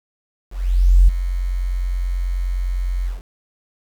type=tone with ADSR envelope; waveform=sine; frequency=44.77 Hz; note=F1; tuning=44 cents sharp; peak=-5 dBFS; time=0.5-3.22 s; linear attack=580 ms; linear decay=13 ms; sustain=-13 dB; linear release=160 ms; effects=tanh soft clip ceiling -1 dBFS + 7-bit